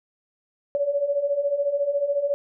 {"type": "beating tone pair", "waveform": "sine", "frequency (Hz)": [558, 572], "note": ["C#5", "D5"], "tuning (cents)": [11, -46], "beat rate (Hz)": 14, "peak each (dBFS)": [-27, -22], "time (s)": [0.75, 2.34], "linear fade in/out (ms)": 0, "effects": []}